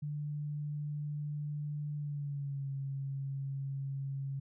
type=tone with pitch glide; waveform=sine; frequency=147.8 to 137.11 Hz; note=D3 to C#3; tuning=+11 to -19 cents; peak=-35 dBFS; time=0.02-4.4 s; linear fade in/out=10 ms; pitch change=-130 cents; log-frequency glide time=1.95-2.7 s; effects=none